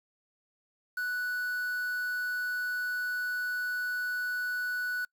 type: tone with quantisation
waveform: triangle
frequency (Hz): 1480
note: F#6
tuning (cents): 0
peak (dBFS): -28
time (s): 0.97-5.05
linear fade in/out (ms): 5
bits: 8
effects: noise-tail reverb RT60 0.1 s tail -26 dB re dry